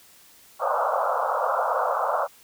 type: band-pass noise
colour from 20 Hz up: pink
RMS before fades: -24 dBFS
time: 0.59-2.28 s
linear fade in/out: 50 ms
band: 500 to 1400 Hz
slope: 96 dB/octave
effects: white hiss -53 dBFS RMS until 2.43 s